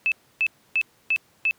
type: tone bursts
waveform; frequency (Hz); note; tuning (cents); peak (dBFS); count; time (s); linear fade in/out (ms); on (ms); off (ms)
sine; 2618; E7; -13; -18; 5; 0.06-1.51; 0; 58; 290
effects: pink hiss -60 dBFS RMS until 1.58 s + high-pass 100 Hz 12 dB/octave